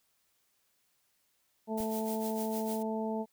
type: harmonic tone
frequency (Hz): 220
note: A3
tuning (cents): 0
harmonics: 1 / 2 / 3 / 4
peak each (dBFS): -34 / -37 / -39 / -40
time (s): 1.67-3.26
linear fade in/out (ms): 50
type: noise with tremolo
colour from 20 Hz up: blue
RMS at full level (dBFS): -42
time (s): 1.77-2.83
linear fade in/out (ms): 10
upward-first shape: sine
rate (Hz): 6.6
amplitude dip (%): 70
type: click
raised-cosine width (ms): 5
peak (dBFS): -35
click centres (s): 1.804
effects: white hiss -74 dBFS RMS until 3.32 s